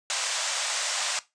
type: band-pass noise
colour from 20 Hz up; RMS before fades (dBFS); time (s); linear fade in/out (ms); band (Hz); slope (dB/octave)
white; -29; 0.1-1.19; 0; 560 to 8400; 48
effects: noise-tail reverb RT60 0.2 s tail -17 dB re dry + resampled to 22050 Hz